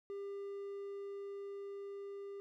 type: tone with level ramp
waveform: triangle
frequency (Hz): 399.2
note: G4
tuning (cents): +32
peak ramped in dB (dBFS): -39 to -42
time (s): 0.1-2.4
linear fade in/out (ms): 0
effects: none